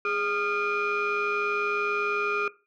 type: tone cluster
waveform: sine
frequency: 413.1 / 1228 / 1395 / 2428 Hz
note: G#4 / D#6 / F6 / D#7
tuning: -9 / -23 / -2 / -43 cents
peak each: -29 dBFS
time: 0.05-2.48 s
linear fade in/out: 2 ms
effects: noise-tail reverb RT60 0.3 s tail -18 dB re dry + tanh soft clip ceiling -19 dBFS